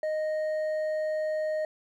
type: tone with hard clipping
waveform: sine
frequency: 620 Hz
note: D#5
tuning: 6 cents flat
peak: -28 dBFS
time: 0.03-1.65 s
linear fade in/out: 2 ms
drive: 4 dB
effects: none